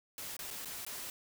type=noise with dropouts; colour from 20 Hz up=white; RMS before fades=-43 dBFS; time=0.18-1.1 s; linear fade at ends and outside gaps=1 ms; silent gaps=0.367-0.391 / 0.505-0.509 / 0.648-0.656 / 0.85-0.865 s; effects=none